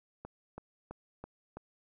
click train, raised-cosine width 1 ms, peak -29 dBFS, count 5, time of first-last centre 0.25-1.57 s, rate 3.03 Hz, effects none

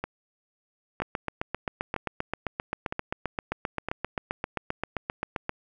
two click trains, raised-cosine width 0.5 ms, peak -13 / -15 dBFS, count 35 / 5, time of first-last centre 1.02-5.494 / 0.04-3.886 s, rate 7.6 / 1.04 Hz, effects none

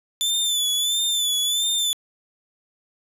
sawtooth tone with vibrato, 3504 Hz, A7, 8 cents flat, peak -17 dBFS, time 0.21-1.93 s, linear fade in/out 0 ms, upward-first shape sine, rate 1.5 Hz, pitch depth 55 cents each way, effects resampled to 32000 Hz + 8-bit

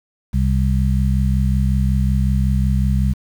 harmonic tone, 65.41 Hz, C2, in tune, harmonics 1 / 2 / 3, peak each -16 / -19 / -21 dBFS, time 0.33-3.14 s, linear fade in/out 20 ms, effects 7-bit

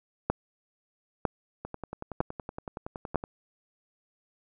two click trains, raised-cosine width 1 ms, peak -10 / -22 dBFS, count 4 / 18, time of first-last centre 0.3-3.157 / 1.65-3.239 s, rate 1.05 / 10.7 Hz, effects none

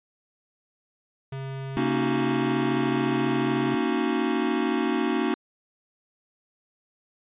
square tone, 134.9 Hz, C#3, 47 cents flat, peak -32 dBFS, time 1.32-3.75 s, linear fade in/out 5 ms
square chord, D# minor seventh, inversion second, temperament equal, 233.1 / 277.2 / 311.1 / 370 Hz, A#3 / C#4 / D#4 / F#4, 0 / 0 / 0 / 0 cents, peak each -29 dBFS, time 1.77-5.34 s, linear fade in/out 0 ms
effects resampled to 8000 Hz

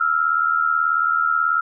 sine tone pair together, 1318.5 / 1396.9 Hz, E6 / F6, 0 / 0 cents, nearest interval minor second, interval 100 cents, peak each -19 dBFS, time 0-1.61 s, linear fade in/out 10 ms, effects none

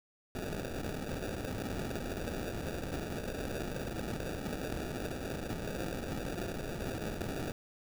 white noise with sample-and-hold, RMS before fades -38 dBFS, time 0.35-7.52 s, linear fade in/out 2 ms, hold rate 1050 Hz, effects none

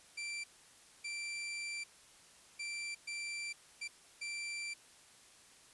sawtooth tone bursts at uneven times, 2349 Hz, D7, in tune, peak -36 dBFS, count 6, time 0.17-0.44 / 1.04-1.84 / 2.59-2.95 / 3.07-3.53 / 3.81-3.88 / 4.21-4.74 s, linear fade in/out 10 ms, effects white hiss -61 dBFS RMS until 5.73 s + resampled to 24000 Hz

